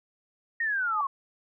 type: linear sweep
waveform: sine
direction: down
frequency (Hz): 1878 to 1064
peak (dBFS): -25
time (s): 0.6-1.07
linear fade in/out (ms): 5
type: tone with exponential growth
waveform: sine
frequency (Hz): 863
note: A5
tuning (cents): -34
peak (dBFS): -27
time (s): 0.75-1.01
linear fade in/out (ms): 2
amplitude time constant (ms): 55
effects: none